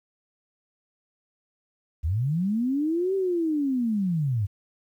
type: linear two-way sweep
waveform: sine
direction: up then down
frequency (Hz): 69.3 to 392 to 93.2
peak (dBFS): -22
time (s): 2.03-4.47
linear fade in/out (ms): 20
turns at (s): 3.15
effects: 10-bit